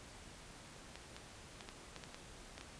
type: clicks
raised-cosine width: 0.2 ms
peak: -30 dBFS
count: 9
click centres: 0.956 / 1.165 / 1.608 / 1.689 / 1.963 / 2.038 / 2.145 / 2.58 / 2.611 s
effects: pink hiss -55 dBFS RMS until 2.79 s + resampled to 22050 Hz